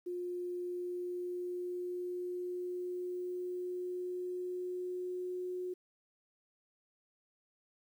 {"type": "tone with pitch glide", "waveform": "sine", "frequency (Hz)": [355.8, 363.3], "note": ["F4", "F#4"], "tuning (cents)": [32, -32], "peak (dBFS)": -36, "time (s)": [0.06, 5.74], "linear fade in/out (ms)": 10, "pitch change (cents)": 36, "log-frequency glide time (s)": [0.59, 5.53], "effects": ["11-bit"]}